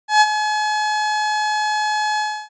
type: tone with ADSR envelope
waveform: 30% pulse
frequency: 850 Hz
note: G#5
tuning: 40 cents sharp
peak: -5 dBFS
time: 0.08-2.49 s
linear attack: 130 ms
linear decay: 43 ms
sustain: -10 dB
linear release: 300 ms
effects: resampled to 16000 Hz